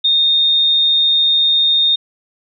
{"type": "tone", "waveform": "sine", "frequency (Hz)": 3673, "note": "A#7", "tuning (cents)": -26, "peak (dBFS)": -10, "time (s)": [0.04, 1.96], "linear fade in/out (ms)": 10, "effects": []}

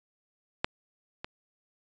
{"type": "clicks", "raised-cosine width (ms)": 0.3, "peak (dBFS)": [-9, -20], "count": 2, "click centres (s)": [0.645, 1.245], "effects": ["resampled to 16000 Hz"]}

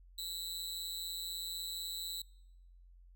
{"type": "tone with amplitude modulation", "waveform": "sawtooth", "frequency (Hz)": 3951, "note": "B7", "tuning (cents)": 0, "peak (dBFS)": -32, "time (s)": [0.18, 2.22], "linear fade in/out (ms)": 5, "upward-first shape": "sine", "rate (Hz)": 176, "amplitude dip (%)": 95, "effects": ["noise-tail reverb RT60 0.9 s tail -26 dB re dry", "added 44 Hz sine -56 dBFS peak until 3.15 s"]}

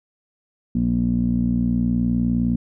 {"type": "tone with low-pass filter", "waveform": "15% pulse", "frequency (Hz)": 59.5, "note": "A#1", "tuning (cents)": 36, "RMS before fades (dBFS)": -20, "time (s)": [0.75, 2.56], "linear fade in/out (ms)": 5, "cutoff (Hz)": 230, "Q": 5.4, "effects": []}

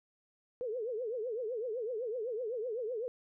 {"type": "tone with vibrato", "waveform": "sine", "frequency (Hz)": 466.2, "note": "A#4", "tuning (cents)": 0, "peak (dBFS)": -34, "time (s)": [0.61, 3.08], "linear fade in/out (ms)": 0, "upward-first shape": "triangle", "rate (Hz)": 7.9, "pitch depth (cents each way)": 220, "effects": []}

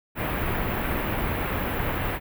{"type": "band-stop noise", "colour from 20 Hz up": "pink", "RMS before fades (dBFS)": -27, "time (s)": [0.15, 2.2], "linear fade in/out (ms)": 50, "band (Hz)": [2600, 15000], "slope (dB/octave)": 24, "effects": []}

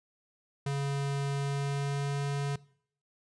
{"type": "tone with pitch glide", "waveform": "square", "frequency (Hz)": [140, 141.3], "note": ["C#3", "C#3"], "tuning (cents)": [18, 34], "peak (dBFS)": -30, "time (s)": [0.66, 2.56], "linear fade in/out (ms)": 5, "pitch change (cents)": 16, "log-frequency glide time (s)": [1.31, 2.23], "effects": ["noise-tail reverb RT60 0.6 s tail -21 dB re dry", "resampled to 22050 Hz"]}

